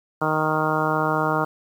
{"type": "harmonic tone", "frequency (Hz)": 155.56, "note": "D#3", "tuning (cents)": 0, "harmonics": [1, 2, 3, 4, 5, 6, 7, 8, 9], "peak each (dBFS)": [-28, -28, -28, -28, -28, -28, -28, -28, -28], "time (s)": [0.21, 1.45], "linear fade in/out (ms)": 10, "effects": ["8-bit"]}